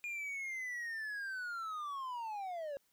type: linear sweep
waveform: triangle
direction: down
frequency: 2434 to 544 Hz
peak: -37 dBFS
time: 0.04-2.77 s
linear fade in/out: 0 ms
effects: white hiss -75 dBFS RMS until 2.92 s